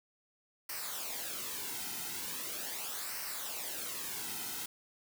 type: noise with flanger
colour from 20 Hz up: white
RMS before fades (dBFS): -40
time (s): 0.69-4.66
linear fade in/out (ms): 5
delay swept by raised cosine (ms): 0.28 to 1.78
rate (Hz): 0.4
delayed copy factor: -0.65
effects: none